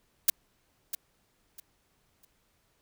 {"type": "noise with echo", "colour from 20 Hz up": "blue", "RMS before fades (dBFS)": -20, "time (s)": [0.28, 0.3], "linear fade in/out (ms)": 5, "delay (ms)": 650, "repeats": 3, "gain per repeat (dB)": -12, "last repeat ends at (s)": 2.25, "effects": ["pink hiss -71 dBFS RMS until 2.81 s"]}